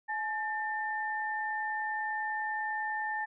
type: tone pair together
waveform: sine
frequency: 853.3 / 1795 Hz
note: G#5 / A6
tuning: +47 / +34 cents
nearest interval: octave + minor second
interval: 1287 cents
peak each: -34 / -34 dBFS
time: 0.08-3.26 s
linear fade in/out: 20 ms
effects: none